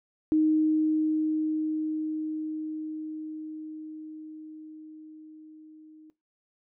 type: tone with level ramp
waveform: sine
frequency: 311.1 Hz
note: D#4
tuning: in tune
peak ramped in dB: -19 to -49 dBFS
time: 0.32-6.1 s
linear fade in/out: 0 ms
effects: noise-tail reverb RT60 0.2 s tail -17 dB re dry